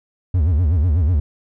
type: tone with vibrato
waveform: triangle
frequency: 81.4 Hz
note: E2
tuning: 21 cents flat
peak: -11 dBFS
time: 0.34-1.2 s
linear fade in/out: 5 ms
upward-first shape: sine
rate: 8.1 Hz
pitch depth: 230 cents each way
effects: none